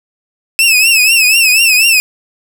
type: tone with vibrato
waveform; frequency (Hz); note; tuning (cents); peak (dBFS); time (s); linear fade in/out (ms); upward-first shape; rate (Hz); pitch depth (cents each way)
sawtooth; 2618; E7; -13; -3; 0.59-2; 0; triangle; 4.1; 120
effects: none